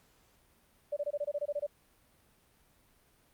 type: tone bursts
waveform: sine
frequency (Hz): 583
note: D5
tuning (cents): -13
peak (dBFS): -30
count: 11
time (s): 0.92-1.667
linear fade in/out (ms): 10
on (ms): 47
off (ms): 23
effects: pink hiss -67 dBFS RMS until 3.33 s + Opus 48 kbps